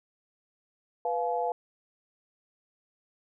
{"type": "chord", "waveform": "sine", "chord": "F diminished", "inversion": "second", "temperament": "equal with one note detuned", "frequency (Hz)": [493.9, 698.5, 852.5], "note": ["Cb5", "F5", "Ab5"], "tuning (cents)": [0, 0, 45], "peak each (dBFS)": [-31, -30, -32], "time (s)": [1.05, 1.52], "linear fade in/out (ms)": 2, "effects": []}